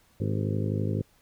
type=harmonic tone with a mistuned harmonic; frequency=51.91 Hz; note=G#1; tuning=in tune; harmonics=2 / 3 / 4 / 5 / 6 / 7 / 8 / 9 / 10; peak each=-28 / -32 / -34 / -36 / -38 / -39 / -40 / -41 / -42 dBFS; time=0.2-1.02 s; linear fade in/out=5 ms; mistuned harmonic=7; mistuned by=+63 cents; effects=pink hiss -63 dBFS RMS until 1.21 s